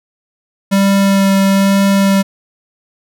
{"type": "tone with vibrato", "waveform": "square", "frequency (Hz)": 196, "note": "G3", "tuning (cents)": 0, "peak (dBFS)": -9, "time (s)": [0.71, 2.23], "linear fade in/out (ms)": 20, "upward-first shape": "sine", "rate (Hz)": 1.1, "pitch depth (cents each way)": 10, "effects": []}